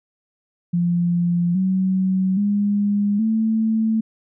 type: tone with pitch steps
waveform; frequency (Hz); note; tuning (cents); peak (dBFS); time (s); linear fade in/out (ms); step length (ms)
sine; 173.6 / 188.22 / 204.1 / 221.3; F3 / F#3 / G#3 / A3; -10 / +30 / -30 / +10; -16; 0.73-4.01; 10; 820
effects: none

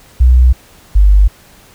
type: tone pair in turn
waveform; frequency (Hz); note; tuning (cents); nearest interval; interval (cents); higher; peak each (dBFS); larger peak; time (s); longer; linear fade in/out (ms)
sine; 62.4 / 49.67; B1 / G1; +19 / +24; major third; 395; first; -3; neither; 0.2-0.53 / 0.95-1.28; neither; 10
effects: pink hiss -43 dBFS RMS until 1.74 s

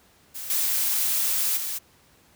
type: noise with level steps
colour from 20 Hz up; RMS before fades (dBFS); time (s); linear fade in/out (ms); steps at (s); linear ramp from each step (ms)
blue; -35 / -24 / -30; 0.34-1.79; 20; 0.5 / 1.57; 2
effects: pink hiss -58 dBFS RMS until 2.35 s + high-pass 60 Hz 12 dB/octave

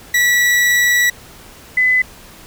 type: tone pair in turn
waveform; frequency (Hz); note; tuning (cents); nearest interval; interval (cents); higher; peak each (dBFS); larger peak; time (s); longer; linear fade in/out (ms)
40% pulse / sine; 1946 / 2011; B6 / B6; -26 / +31; minor second; 57; second; -10; neither; 0.14-1.1 / 1.77-2.02; first; 5
effects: pink hiss -40 dBFS RMS until 2.46 s

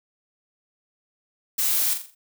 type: noise with echo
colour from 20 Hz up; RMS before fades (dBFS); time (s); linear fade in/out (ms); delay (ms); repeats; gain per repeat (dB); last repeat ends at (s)
blue; -23; 1.58-1.94; 10; 42; 5; -7; 2.15
effects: none

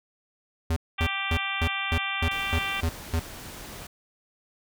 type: tone bursts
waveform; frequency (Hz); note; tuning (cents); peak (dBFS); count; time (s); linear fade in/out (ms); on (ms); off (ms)
square; 82; E2; -9; -23; 9; 0.7-3.196; 5; 64; 240
type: harmonic tone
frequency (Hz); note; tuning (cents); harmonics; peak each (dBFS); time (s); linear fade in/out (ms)
392; G4; 0; 2 / 3 / 4 / 5 / 6 / 7 / 8 / 9; -38 / -35 / -37 / -36 / -32 / -35 / -37 / -38; 0.98-2.81; 10
type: noise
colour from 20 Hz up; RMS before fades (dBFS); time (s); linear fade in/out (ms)
pink; -41; 2.31-3.87; 5
effects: none

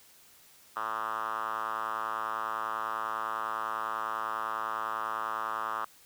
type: tone with band-pass filter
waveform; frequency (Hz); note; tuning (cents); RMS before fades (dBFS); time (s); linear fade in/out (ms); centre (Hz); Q
5% pulse; 110; A2; 0; -34; 0.76-5.85; 5; 1200; 4.3
effects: white hiss -58 dBFS RMS until 6.05 s

